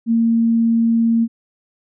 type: tone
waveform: sine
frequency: 229.4 Hz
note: A#3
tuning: 28 cents flat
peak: -12 dBFS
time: 0.06-1.28 s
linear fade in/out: 50 ms
effects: none